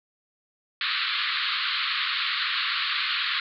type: band-pass noise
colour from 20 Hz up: white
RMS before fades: -27 dBFS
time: 0.81-3.4 s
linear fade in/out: 2 ms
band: 1100 to 4400 Hz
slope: 96 dB/octave
effects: none